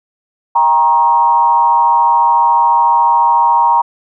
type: tone with frequency modulation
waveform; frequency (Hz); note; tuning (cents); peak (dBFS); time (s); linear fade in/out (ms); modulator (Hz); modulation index
sine; 940; A#5; +14; -7; 0.55-3.82; 10; 146; 0.72
effects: none